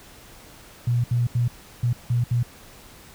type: tone bursts at uneven times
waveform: sine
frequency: 120.5 Hz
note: B2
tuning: 42 cents flat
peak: -18 dBFS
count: 6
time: 0.87-1.04 / 1.11-1.27 / 1.35-1.48 / 1.83-1.93 / 2.1-2.24 / 2.31-2.43 s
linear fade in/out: 5 ms
effects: pink hiss -47 dBFS RMS until 3.14 s